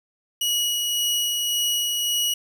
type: tone with tremolo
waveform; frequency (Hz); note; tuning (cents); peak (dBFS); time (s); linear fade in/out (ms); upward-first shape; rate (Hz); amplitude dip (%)
sawtooth; 2912; F#7; -28; -17; 0.41-2.34; 5; sine; 1.8; 25
effects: 8-bit